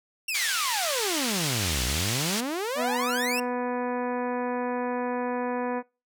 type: exponential two-way sweep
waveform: sawtooth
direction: down then up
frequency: 2794 to 58.27 to 2794 Hz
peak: -24 dBFS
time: 0.28-3.4 s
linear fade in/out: 5 ms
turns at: 1.84 s
type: band-pass noise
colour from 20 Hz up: pink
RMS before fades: -30 dBFS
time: 0.34-2.41 s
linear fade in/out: 10 ms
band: 2400 to 9600 Hz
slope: 12 dB/octave
type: harmonic tone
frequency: 246.7 Hz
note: B3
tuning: 2 cents flat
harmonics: 1 / 2 / 3 / 4 / 5 / 6 / 7 / 8 / 9 / 10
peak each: -31 / -30 / -35 / -34 / -46 / -45 / -40 / -50 / -50 / -48 dBFS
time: 2.75-5.83 s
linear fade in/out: 50 ms
effects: noise-tail reverb RT60 0.3 s tail -24 dB re dry